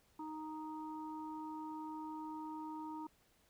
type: harmonic tone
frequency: 311.1 Hz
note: D#4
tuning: in tune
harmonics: 1 / 3 / 4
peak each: -45 / -46 / -57 dBFS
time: 0.19-3.07 s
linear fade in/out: 5 ms
effects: pink hiss -72 dBFS RMS until 3.49 s